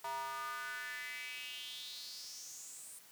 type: tone with high-pass filter sweep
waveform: square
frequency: 134.9 Hz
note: C#3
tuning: 47 cents flat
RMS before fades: -45 dBFS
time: 0.04-2.99 s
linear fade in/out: 5 ms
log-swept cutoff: 860 to 9300 Hz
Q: 5.1
effects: white hiss -60 dBFS RMS until 3.11 s + high-pass 80 Hz 12 dB/octave